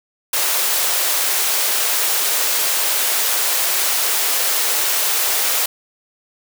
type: high-pass noise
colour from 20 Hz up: white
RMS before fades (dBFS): -18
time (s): 0.33-5.66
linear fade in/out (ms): 5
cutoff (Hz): 400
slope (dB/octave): 24
effects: none